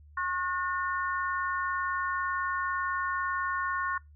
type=harmonic tone; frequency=362 Hz; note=F#4; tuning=38 cents flat; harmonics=3 / 4 / 5; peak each=-31 / -33 / -36 dBFS; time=0.17-3.98 s; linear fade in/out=5 ms; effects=noise-tail reverb RT60 0.2 s tail -24 dB re dry + added 74 Hz sine -51 dBFS peak until 4.15 s